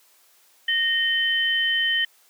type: tone pair together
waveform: sine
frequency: 1852 / 3063 Hz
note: A#6 / G7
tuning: -12 / -41 cents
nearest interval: major sixth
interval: 871 cents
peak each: -22 dBFS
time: 0.68-2.05 s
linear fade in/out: 5 ms
effects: white hiss -58 dBFS RMS until 2.29 s + high-pass 400 Hz 12 dB/octave